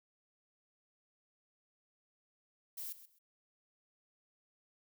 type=noise with echo; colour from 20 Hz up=violet; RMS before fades=-43 dBFS; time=2.77-2.93 s; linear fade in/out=10 ms; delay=130 ms; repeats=2; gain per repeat=-14 dB; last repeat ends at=3.19 s; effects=none